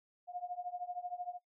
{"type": "tone with tremolo", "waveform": "sine", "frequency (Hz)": 715, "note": "F5", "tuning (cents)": 41, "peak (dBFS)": -35, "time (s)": [0.27, 1.39], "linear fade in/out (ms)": 50, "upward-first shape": "triangle", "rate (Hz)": 13, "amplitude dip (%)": 100, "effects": ["noise-tail reverb RT60 0.1 s tail -19 dB re dry"]}